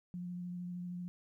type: tone with vibrato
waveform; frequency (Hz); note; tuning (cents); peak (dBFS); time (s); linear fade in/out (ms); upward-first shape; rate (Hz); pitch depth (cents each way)
sine; 177.5; F3; +28; -39; 0.14-1.08; 0; sine; 13; 14
effects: 13-bit